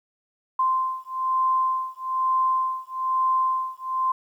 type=beating tone pair; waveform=sine; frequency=1041 / 1042.1 Hz; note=C6 / C6; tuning=-9 / -7 cents; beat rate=1.1 Hz; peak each=-24 dBFS; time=0.59-4.12 s; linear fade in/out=5 ms; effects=10-bit